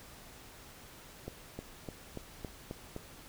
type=accelerating click train; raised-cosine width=2 ms; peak=-26 dBFS; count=7; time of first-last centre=1.28-2.964 s; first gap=310 ms; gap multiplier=0.96; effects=pink hiss -53 dBFS RMS until 3.28 s